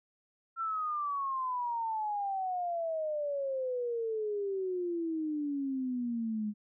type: exponential sweep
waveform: sine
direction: down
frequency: 1360 to 206.7 Hz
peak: -31 dBFS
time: 0.56-6.54 s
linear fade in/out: 50 ms
effects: none